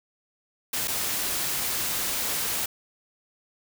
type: noise with dropouts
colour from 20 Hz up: white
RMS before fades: -28 dBFS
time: 0.73-2.66 s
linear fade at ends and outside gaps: 5 ms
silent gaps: 0.875-0.88 s
effects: none